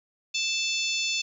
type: harmonic tone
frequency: 880 Hz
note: A5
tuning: in tune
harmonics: 3 / 4 / 5 / 6 / 7 / 8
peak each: -29 / -31 / -33 / -35 / -36 / -37 dBFS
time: 0.34-1.22 s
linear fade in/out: 10 ms
effects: 10-bit